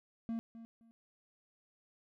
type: tone with echo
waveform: triangle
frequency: 228.5 Hz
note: A#3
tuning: 34 cents flat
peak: -33 dBFS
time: 0.29-0.39 s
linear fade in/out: 0 ms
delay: 260 ms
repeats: 2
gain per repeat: -13 dB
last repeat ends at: 0.91 s
effects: none